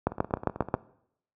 two click trains, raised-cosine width 1 ms, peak -22 / -9 dBFS, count 11 / 6, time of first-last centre 0.12-0.749 / 0.07-0.741 s, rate 15.9 / 7.45 Hz, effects noise-tail reverb RT60 0.7 s tail -20 dB re dry + high-pass 60 Hz 12 dB/octave

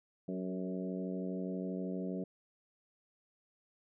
harmonic tone with a mistuned harmonic, 92.5 Hz, F#2, in tune, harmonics 2 / 3 / 4 / 5 / 6 / 7, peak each -38 / -42 / -44 / -46 / -48 / -49 dBFS, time 0.28-2.24 s, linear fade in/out 5 ms, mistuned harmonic 4, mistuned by +28 cents, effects none

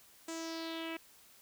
sawtooth tone with low-pass filter sweep, 327.2 Hz, E4, 13 cents flat, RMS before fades -41 dBFS, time 0.28-0.97 s, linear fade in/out 5 ms, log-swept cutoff 7700 to 2500 Hz, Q 3.6, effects white hiss -61 dBFS RMS until 1.41 s

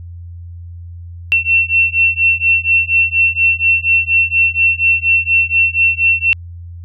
sine beating tone pair, 2702 / 2706.2 Hz, E7 / E7, +42 / +45 cents, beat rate 4.2 Hz, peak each -13 dBFS, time 1.32-6.33 s, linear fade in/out 0 ms, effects added 86 Hz sine -28 dBFS peak until 6.84 s

